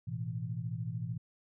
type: chord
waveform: sine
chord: A suspended second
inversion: none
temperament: equal with one note detuned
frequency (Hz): 110 / 123.47 / 165.39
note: A2 / B2 / E3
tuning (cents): 0 / 0 / +6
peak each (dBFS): -39 / -38 / -40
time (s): 0.07-1.18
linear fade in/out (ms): 10
effects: none